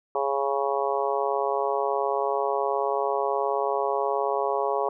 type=harmonic tone; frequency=138.59 Hz; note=C#3; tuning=in tune; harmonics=3 / 4 / 5 / 6 / 7 / 8; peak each=-28 / -29 / -30 / -31 / -31 / -32 dBFS; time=0.15-4.89 s; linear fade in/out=2 ms; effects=none